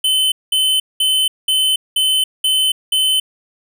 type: tone bursts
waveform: square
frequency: 3050 Hz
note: G7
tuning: 48 cents flat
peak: -13 dBFS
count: 7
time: 0.04-3.2 s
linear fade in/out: 5 ms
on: 280 ms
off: 200 ms
effects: none